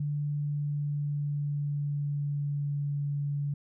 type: tone with pitch glide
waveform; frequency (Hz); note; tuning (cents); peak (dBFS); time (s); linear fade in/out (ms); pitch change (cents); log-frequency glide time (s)
sine; 146.4 to 143.55; D3 to D3; -5 to -39; -28; 0-3.54; 5; -34; 0.25-2.95
effects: none